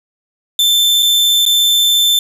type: tone with dropouts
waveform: 40% pulse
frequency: 3543 Hz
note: A7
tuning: 11 cents sharp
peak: -8 dBFS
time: 0.59-2.19 s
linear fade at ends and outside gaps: 2 ms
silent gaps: 1.025-1.028 / 1.453-1.462 s
effects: 8-bit